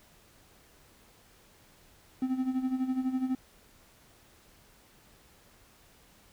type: tone with tremolo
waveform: triangle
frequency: 258.8 Hz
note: C4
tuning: 19 cents flat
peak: -23 dBFS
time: 2.22-3.35 s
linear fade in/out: 2 ms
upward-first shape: sine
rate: 12 Hz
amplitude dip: 70%
effects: pink hiss -60 dBFS RMS until 6.32 s